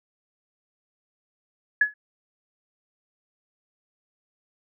sine tone with exponential decay, 1696 Hz, G#6, 36 cents sharp, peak -12 dBFS, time 1.81-1.94 s, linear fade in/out 5 ms, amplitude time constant 27 ms, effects none

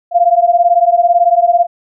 sine beating tone pair, 685 / 703 Hz, F5 / F5, -34 / +11 cents, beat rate 18 Hz, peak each -10 dBFS, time 0.11-1.67 s, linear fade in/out 50 ms, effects none

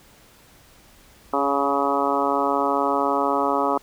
harmonic tone with a mistuned harmonic, 140.4 Hz, C#3, 22 cents sharp, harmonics 2 / 3 / 4 / 5 / 6 / 7 / 8 / 9, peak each -27 / -27 / -27 / -27 / -27 / -27 / -27 / -27 dBFS, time 1.33-3.78 s, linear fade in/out 5 ms, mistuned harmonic 3, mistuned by -17 cents, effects pink hiss -52 dBFS RMS until 3.82 s

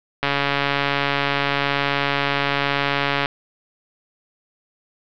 click train, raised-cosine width 0.3 ms, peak -3 dBFS, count 428, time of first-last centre 0.23-3.258 s, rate 141 Hz, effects low-pass 4000 Hz 12 dB/octave

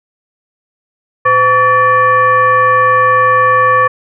sine tone with frequency modulation, 1137 Hz, C#6, 44 cents sharp, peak -6 dBFS, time 1.25-3.88 s, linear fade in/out 10 ms, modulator 626 Hz, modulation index 0.9, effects none

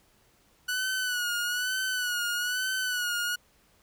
sawtooth tone with vibrato, 1476 Hz, F#6, 5 cents flat, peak -24 dBFS, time 0.68-3.36 s, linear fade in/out 10 ms, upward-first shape sine, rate 1.1 Hz, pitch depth 59 cents each way, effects pink hiss -64 dBFS RMS until 3.82 s

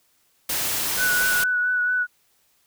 white noise, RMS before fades -25 dBFS, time 0.49-1.44 s, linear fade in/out 5 ms
sine tone with vibrato, 1480 Hz, F#6, in tune, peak -19 dBFS, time 0.97-2.07 s, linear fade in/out 50 ms, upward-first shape sine, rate 4.4 Hz, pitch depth 20 cents each way
effects white hiss -64 dBFS RMS until 2.66 s

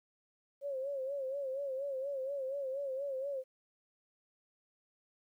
sine tone with vibrato, 544 Hz, C#5, 33 cents flat, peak -35 dBFS, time 0.61-3.44 s, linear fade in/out 50 ms, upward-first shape sine, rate 4.2 Hz, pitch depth 82 cents each way, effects 12-bit

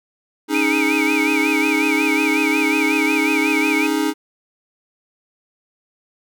square chord, C# suspended second, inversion none, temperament just, 277.2 / 311.8 / 415.8 Hz, C#4 / D#4 / G#4, 0 / +4 / +2 cents, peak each -23 / -20 / -25 dBFS, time 0.48-4.14 s, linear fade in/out 50 ms
sine tone with vibrato, 2349 Hz, D7, in tune, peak -19 dBFS, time 0.54-3.87 s, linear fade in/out 10 ms, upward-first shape sine, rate 5.5 Hz, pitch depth 120 cents each way
effects none

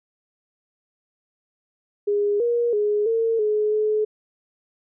sine tone with pitch steps, 410.4 / 474.7 / 417.1 / 454.3 / 424 / 427.9 Hz, G#4 / A#4 / G#4 / A#4 / G#4 / A4, -21 / +31 / +7 / -45 / +36 / -48 cents, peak -18 dBFS, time 2.07-4.05 s, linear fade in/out 10 ms, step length 330 ms, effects none

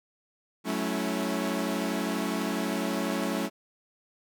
sawtooth chord, F# minor seventh, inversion none, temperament equal with one note detuned, 185 / 217.1 / 277.2 / 329.6 Hz, F#3 / A3 / C#4 / E4, 0 / -23 / 0 / 0 cents, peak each -30 / -28 / -29 / -31 dBFS, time 0.64-3.5 s, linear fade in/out 50 ms, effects none

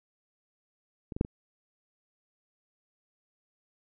clicks, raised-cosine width 3 ms, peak -25 / -23 / -9 / -26 dBFS, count 4, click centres 1.122 / 1.165 / 1.211 / 1.249 s, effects none

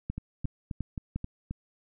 two click trains, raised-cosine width 5 ms, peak -19 / -22 dBFS, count 4 / 6, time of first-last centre 0.1-1.16 / 0.18-1.51 s, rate 2.83 / 3.76 Hz, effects none

